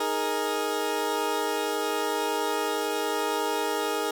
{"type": "chord", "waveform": "20% pulse", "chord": "D# suspended fourth", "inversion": "none", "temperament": "equal", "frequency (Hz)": [311.1, 415.3, 466.2], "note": ["D#4", "G#4", "A#4"], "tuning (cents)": [0, 0, 0], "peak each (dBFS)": [-28, -24, -25], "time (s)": [0, 4.11], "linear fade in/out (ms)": 5, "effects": []}